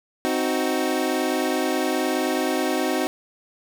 25% pulse chord, C diminished, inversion none, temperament equal, 261.6 / 311.1 / 370 Hz, C4 / Eb4 / Gb4, 0 / 0 / 0 cents, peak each -22 dBFS, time 0.25-3.07 s, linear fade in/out 0 ms, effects none

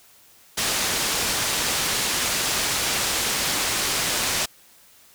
white low-pass noise, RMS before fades -24 dBFS, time 0.57-4.46 s, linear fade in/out 10 ms, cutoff 7800 Hz, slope 12 dB/octave, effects white hiss -53 dBFS RMS until 5.14 s

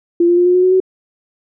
sine tone with pitch steps, 343.7 / 348.7 / 353.8 / 358.9 / 364.1 / 369.4 / 374.8 Hz, F4 / F4 / F4 / F4 / F#4 / F#4 / F#4, -28 / -3 / +23 / +47 / -28 / -3 / +22 cents, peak -8 dBFS, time 0.2-0.802 s, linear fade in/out 5 ms, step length 86 ms, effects none

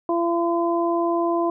harmonic tone, 340 Hz, F4, 46 cents flat, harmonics 1 / 2 / 3, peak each -21 / -24 / -26 dBFS, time 0.09-1.5 s, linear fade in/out 2 ms, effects none

